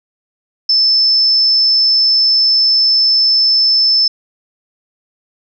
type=tone; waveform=sine; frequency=5270 Hz; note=E8; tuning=1 cent flat; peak=-8 dBFS; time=0.69-4.08 s; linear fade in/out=5 ms; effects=none